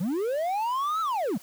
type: linear two-way sweep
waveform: triangle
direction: up then down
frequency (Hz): 155.7 to 1339 to 155.7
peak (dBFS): -23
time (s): 0-1.38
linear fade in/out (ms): 10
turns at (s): 1.01
effects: white hiss -51 dBFS RMS until 1.42 s